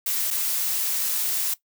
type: noise with dropouts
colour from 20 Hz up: blue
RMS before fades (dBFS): -25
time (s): 0.06-1.54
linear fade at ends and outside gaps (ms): 5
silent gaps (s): 0.305-0.309
effects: noise-tail reverb RT60 0.1 s tail -17 dB re dry